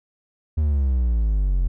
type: exponential sweep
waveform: triangle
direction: down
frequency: 78.8 to 42.48 Hz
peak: -15 dBFS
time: 0.57-1.68 s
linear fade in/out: 10 ms
effects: none